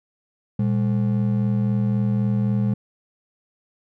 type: ring-modulated tone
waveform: triangle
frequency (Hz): 160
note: D#3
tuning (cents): +49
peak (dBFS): -13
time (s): 0.59-2.74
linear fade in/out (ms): 5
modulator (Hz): 41.9
effects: none